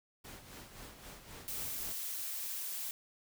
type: noise with tremolo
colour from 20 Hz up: pink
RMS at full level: -49 dBFS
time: 0.24-1.93 s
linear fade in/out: 10 ms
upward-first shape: sine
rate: 3.8 Hz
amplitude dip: 55%
type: noise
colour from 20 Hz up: blue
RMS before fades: -40 dBFS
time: 1.48-2.91 s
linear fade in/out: 0 ms
effects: none